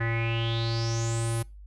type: tone with low-pass filter sweep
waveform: square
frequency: 115 Hz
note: A#2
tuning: 23 cents flat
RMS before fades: -28 dBFS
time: 0-1.43 s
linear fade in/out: 10 ms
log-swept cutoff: 1800 to 11000 Hz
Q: 8
effects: noise-tail reverb RT60 0.3 s tail -24 dB re dry + added 50 Hz sine -43 dBFS peak until 1.66 s